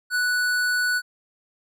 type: tone with tanh clipping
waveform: sine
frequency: 1480 Hz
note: F#6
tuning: in tune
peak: -22 dBFS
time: 0.1-1.02 s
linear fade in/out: 50 ms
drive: 18 dB
effects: none